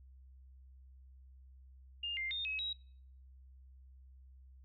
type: tone with pitch steps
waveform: sine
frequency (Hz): 2817 / 2102 / 3654 / 2561 / 3839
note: F7 / C7 / A#7 / D#7 / B7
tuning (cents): +14 / +7 / -35 / +49 / -50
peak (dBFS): -36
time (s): 2.03-2.73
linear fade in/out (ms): 5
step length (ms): 140
effects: noise-tail reverb RT60 0.6 s tail -24 dB re dry + added 65 Hz sine -55 dBFS peak until 4.64 s